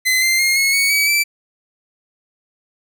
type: tone with pitch steps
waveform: sawtooth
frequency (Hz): 2040 / 2085 / 2132 / 2179 / 2227 / 2277 / 2327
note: C7 / C7 / C7 / C#7 / C#7 / C#7 / D7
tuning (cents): -44 / -7 / +32 / -30 / +7 / +46 / -17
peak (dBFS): -10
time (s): 0.05-1.24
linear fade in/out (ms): 20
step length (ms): 170
effects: none